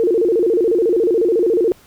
sine tone with vibrato, 401.5 Hz, G4, 41 cents sharp, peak -12 dBFS, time 0-1.72 s, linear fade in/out 0 ms, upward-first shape square, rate 14 Hz, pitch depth 220 cents each way, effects pink hiss -49 dBFS RMS until 1.86 s

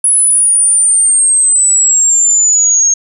sine exponential sweep, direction down, 10310 to 6470 Hz, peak -6 dBFS, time 0.04-2.94 s, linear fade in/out 5 ms, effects none

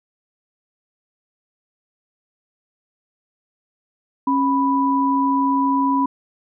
sine tone pair together, 273.3 / 987.8 Hz, C#4 / B5, -24 / 0 cents, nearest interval octave + minor seventh, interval 2224 cents, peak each -18 dBFS, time 4.27-6.06 s, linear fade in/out 5 ms, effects none

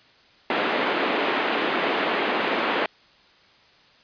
pink band-pass noise, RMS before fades -24 dBFS, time 0.5-2.86 s, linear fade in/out 2 ms, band 270 to 3100 Hz, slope 24 dB/octave, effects white hiss -55 dBFS RMS until 4.03 s + resampled to 11025 Hz

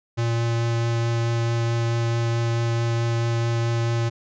square tone with vibrato, 116.54 Hz, A#2, in tune, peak -21 dBFS, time 0.17-4.1 s, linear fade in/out 20 ms, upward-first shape triangle, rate 4.6 Hz, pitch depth 9 cents each way, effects resampled to 16000 Hz

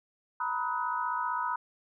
sine chord, B major seventh, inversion third, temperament equal with one note detuned, 932.3 / 987.8 / 1266.3 / 1480 Hz, A#5 / B5 / D#6 / F#6, 0 / 0 / +30 / 0 cents, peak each -36 / -32 / -34 / -38 dBFS, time 0.4-1.56 s, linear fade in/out 5 ms, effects none

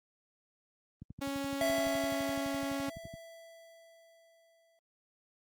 click train, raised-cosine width 5 ms, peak -32 dBFS, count 26, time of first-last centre 1.02-3.139 s, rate 11.8 Hz
sawtooth tone, 277.2 Hz, C#4, in tune, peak -30 dBFS, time 1.21-2.9 s, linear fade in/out 10 ms
square tone with exponential decay, 663 Hz, E5, 10 cents sharp, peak -29 dBFS, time 1.61-4.79 s, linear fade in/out 1 ms, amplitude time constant 690 ms
effects high-pass 80 Hz 12 dB/octave + Opus 24 kbps

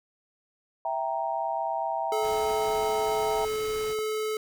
sine chord, E diminished, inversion none, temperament equal, 659.3 / 784 / 932.3 Hz, E5 / G5 / Bb5, 0 / 0 / 0 cents, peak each -31 dBFS, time 0.85-3.45 s, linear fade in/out 2 ms
square tone, 432 Hz, A4, 32 cents flat, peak -28 dBFS, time 2.12-4.37 s, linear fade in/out 2 ms
pink noise, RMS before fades -43 dBFS, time 2.21-3.96 s, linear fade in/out 50 ms
clicks, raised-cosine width 1 ms, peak -29 dBFS, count 2, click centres 2.828 / 3.989 s
effects none

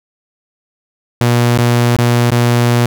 sawtooth tone with dropouts, 120 Hz, B2, 49 cents flat, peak -5 dBFS, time 1.21-2.86 s, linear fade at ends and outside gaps 0 ms, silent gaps 1.575-1.588 / 1.964-1.987 / 2.304-2.317 s, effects none

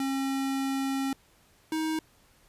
square tone pair in turn, 270 / 316 Hz, C#4 / D#4, -45 / +27 cents, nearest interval minor third, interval 272 cents, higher second, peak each -28 / -28 dBFS, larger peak neither, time 0-1.13 / 1.72-1.99 s, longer first, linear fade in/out 2 ms, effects pink hiss -62 dBFS RMS until 2.48 s + resampled to 32000 Hz

